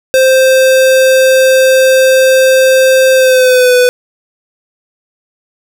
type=tone with pitch glide; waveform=square; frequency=523.3 to 497.1 Hz; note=C5 to B4; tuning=0 to +11 cents; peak=-5 dBFS; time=0.14-3.89 s; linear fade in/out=0 ms; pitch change=-89 cents; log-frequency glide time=3.14-3.75 s; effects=none